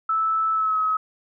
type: tone with pitch glide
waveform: sine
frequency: 1312 to 1278.3 Hz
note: E6 to D#6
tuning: -9 to +46 cents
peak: -19 dBFS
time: 0.09-0.97 s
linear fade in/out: 5 ms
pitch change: -45 cents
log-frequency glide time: 0.53-0.78 s
effects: none